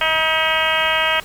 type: harmonic tone with a mistuned harmonic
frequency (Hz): 317.8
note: D#4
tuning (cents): +37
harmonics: 2 / 3 / 4 / 5 / 6 / 7 / 8 / 9 / 10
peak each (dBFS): -24 / -24 / -24 / -24 / -24 / -24 / -24 / -24 / -24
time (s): 0.01-1.2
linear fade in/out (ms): 2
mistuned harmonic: 6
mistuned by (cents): +25
effects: pink hiss -39 dBFS RMS until 1.24 s